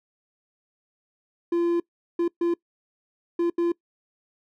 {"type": "tone bursts at uneven times", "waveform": "triangle", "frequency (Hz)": 342.8, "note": "F4", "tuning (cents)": -32, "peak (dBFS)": -18, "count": 5, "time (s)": [[1.52, 1.8], [2.19, 2.28], [2.41, 2.54], [3.39, 3.5], [3.58, 3.72]], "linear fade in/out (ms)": 5, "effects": ["noise-tail reverb RT60 0.1 s tail -23 dB re dry"]}